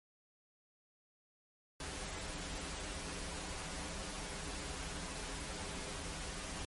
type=noise with comb filter; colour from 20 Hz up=pink; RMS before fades=-43 dBFS; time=1.8-6.65 s; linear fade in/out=2 ms; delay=8.6 ms; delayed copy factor=-0.8; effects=MP3 48 kbps